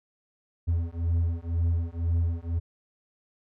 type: beating tone pair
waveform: triangle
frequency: 83.2 / 85.2 Hz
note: E2 / F2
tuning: +17 / -42 cents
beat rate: 2 Hz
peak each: -25 dBFS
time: 0.67-2.6 s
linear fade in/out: 20 ms
effects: none